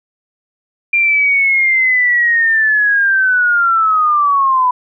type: linear sweep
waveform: sine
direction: down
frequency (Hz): 2388 to 987.8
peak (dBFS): -9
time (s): 0.93-4.71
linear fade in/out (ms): 5
effects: none